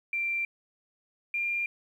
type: tone pair in turn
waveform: sine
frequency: 2360 / 2394 Hz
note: D7 / D7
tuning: +8 / +33 cents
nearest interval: unison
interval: 25 cents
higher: second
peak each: -27 dBFS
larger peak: neither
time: 0.13-0.45 / 1.34-1.66 s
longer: neither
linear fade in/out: 2 ms
effects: 10-bit